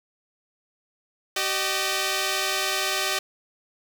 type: tone pair together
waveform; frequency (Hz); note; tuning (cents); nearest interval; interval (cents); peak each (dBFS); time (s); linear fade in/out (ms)
5% pulse; 383.8 / 610; G4 / D#5; -37 / -34; minor sixth; 803; -15; 1.36-3.19; 5
effects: 7-bit